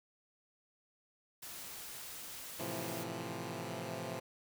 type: noise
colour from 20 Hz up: white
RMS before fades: -47 dBFS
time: 1.42-3.04 s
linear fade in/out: 10 ms
type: chord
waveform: 10% pulse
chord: F major seventh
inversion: first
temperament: equal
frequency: 110 / 130.81 / 164.81 / 174.61 Hz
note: A2 / C3 / E3 / F3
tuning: 0 / 0 / 0 / 0 cents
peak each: -37 dBFS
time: 2.59-4.2 s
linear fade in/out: 10 ms
effects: none